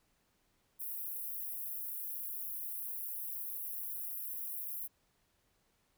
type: high-pass noise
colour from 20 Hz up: white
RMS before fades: -41 dBFS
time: 0.79-4.88 s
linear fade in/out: 20 ms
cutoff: 11000 Hz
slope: 48 dB/octave
effects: pink hiss -75 dBFS RMS until 5.97 s